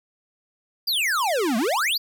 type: exponential two-way sweep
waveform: square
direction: down then up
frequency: 4978 to 207.7 to 4978 Hz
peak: -21 dBFS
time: 0.87-1.98 s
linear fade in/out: 10 ms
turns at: 1.57 s
effects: none